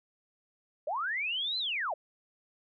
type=linear two-way sweep; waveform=sine; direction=up then down; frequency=540 to 4127 to 540 Hz; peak=-30 dBFS; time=0.87-1.94 s; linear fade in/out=5 ms; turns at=1.58 s; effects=none